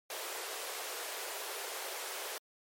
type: high-pass noise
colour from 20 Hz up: pink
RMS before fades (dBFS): -41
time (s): 0.1-2.38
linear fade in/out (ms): 2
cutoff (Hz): 390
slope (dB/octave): 48
effects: MP3 64 kbps